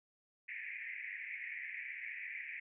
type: band-pass noise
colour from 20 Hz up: white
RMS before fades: -45 dBFS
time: 0.48-2.6 s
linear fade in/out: 10 ms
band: 1800 to 2400 Hz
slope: 96 dB/octave
effects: none